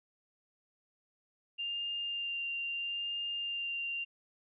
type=tone with vibrato; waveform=sine; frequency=2794 Hz; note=F7; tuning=in tune; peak=-34 dBFS; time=1.58-4.05 s; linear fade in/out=20 ms; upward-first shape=sine; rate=0.76 Hz; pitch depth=11 cents each way; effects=none